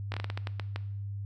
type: slowing click train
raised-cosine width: 0.3 ms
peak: -19 dBFS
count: 10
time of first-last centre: 0.12-0.76 s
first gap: 20 ms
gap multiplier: 1.3
effects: noise-tail reverb RT60 0.7 s tail -17 dB re dry + added 100 Hz sine -34 dBFS peak until 1.25 s